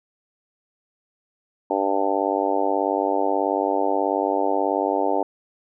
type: harmonic tone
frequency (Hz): 98.4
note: G2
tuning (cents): +7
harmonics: 3 / 4 / 5 / 6 / 7 / 8 / 9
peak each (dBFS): -27 / -27 / -27 / -27 / -27 / -27 / -27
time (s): 1.7-5.23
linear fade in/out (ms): 5
effects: none